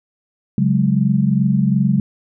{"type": "chord", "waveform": "sine", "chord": "C# suspended fourth", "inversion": "none", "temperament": "equal", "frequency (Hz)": [138.59, 185, 207.7], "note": ["C#3", "F#3", "G#3"], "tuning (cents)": [0, 0, 0], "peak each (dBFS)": -17, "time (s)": [0.58, 2], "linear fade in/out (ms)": 2, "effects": []}